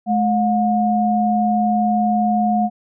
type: tone pair together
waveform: sine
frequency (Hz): 213.7 / 718.8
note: G#3 / F5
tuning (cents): +50 / +50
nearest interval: octave + major sixth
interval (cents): 2100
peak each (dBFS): -17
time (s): 0.06-2.7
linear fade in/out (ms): 50
effects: none